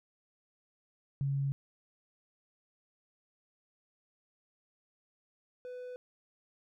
sine / triangle tone pair in turn, 138.59 / 498.5 Hz, C#3 / B4, 0 / +16 cents, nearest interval octave + minor seventh, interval 2216 cents, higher second, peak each -29 / -39 dBFS, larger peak first, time 1.21-1.52 / 5.65-5.96 s, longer neither, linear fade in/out 0 ms, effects none

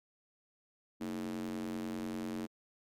square tone with high-pass filter, 45.1 Hz, F#1, 44 cents flat, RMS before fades -39 dBFS, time 1-2.47 s, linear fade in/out 20 ms, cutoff 260 Hz, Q 6.9, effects MP3 96 kbps

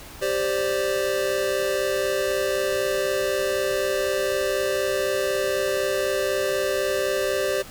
square chord, G suspended fourth, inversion none, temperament equal, 392 / 523.3 / 587.3 Hz, G4 / C5 / D5, 0 / 0 / 0 cents, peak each -27 dBFS, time 0.21-7.63 s, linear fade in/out 20 ms, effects pink hiss -42 dBFS RMS until 7.7 s

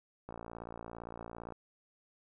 click train, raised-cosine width 1 ms, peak -30 dBFS, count 72, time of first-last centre 0.29-1.523 s, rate 57.6 Hz, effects none

